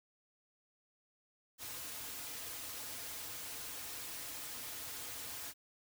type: noise with comb filter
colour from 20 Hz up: white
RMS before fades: -45 dBFS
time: 1.58-5.54 s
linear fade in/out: 50 ms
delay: 5.2 ms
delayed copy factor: -0.7
effects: none